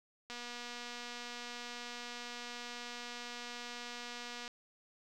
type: click train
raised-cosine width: 0.2 ms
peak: -28 dBFS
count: 1008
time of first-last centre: 0.3-4.478 s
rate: 241 Hz
effects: none